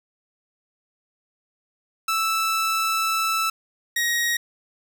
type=tone pair in turn; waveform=sawtooth; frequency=1318.5 / 1886.3 Hz; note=E6 / A#6; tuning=0 / +20 cents; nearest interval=tritone; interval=620 cents; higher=second; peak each=-17 dBFS; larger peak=neither; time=2.08-3.5 / 3.96-4.37 s; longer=first; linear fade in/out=5 ms; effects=none